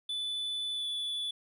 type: tone with pitch glide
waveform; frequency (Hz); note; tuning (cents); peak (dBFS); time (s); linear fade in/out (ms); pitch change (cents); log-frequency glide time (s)
triangle; 3486 to 3452; A7 to A7; -17 to -34; -31; 0.09-1.31; 5; -17; 0.73-0.87
effects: none